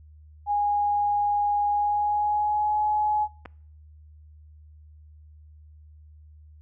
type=tone with pitch glide; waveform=sine; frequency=823 to 844.7 Hz; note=G#5 to G#5; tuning=-16 to +29 cents; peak=-21 dBFS; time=0.46-3.28 s; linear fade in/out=50 ms; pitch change=+45 cents; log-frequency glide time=1.68-2.81 s
type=clicks; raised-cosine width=0.5 ms; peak=-32 / -23 dBFS; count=2; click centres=3.454 / 3.458 s
effects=noise-tail reverb RT60 0.6 s tail -24 dB re dry + added 76 Hz sine -47 dBFS peak until 6.61 s